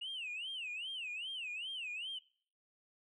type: tone with vibrato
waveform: sine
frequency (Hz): 2789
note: F7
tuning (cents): -3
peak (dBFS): -38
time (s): 0.01-2.19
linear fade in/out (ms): 10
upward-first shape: sine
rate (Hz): 2.5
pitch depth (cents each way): 240
effects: noise-tail reverb RT60 0.5 s tail -22 dB re dry + tanh soft clip ceiling -37 dBFS